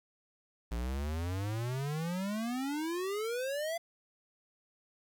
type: exponential sweep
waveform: square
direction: up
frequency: 55.7 to 687 Hz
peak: -34 dBFS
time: 0.71-3.78 s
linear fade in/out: 10 ms
effects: 10-bit